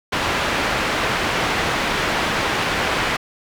white low-pass noise, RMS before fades -21 dBFS, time 0.12-3.17 s, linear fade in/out 10 ms, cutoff 2200 Hz, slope 12 dB/octave, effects none

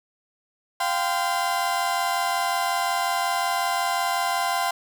35% pulse chord, F suspended second, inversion none, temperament equal with one note detuned, 698.5 / 784 / 1028.5 Hz, F5 / G5 / C6, 0 / 0 / -30 cents, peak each -25 dBFS, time 0.8-4.71 s, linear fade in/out 5 ms, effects none

